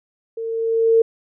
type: tone with level ramp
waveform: sine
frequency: 453.6 Hz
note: A#4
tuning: 47 cents flat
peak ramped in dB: -25 to -9 dBFS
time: 0.37-1.02 s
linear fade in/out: 5 ms
effects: none